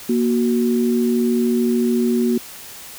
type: tone pair together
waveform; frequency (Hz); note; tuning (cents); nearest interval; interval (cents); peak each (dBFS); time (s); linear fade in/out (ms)
sine; 236.5 / 370; A#3 / F#4; +25 / 0; minor sixth; 775; -16 / -20; 0.09-2.38; 5
effects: white hiss -37 dBFS RMS until 2.98 s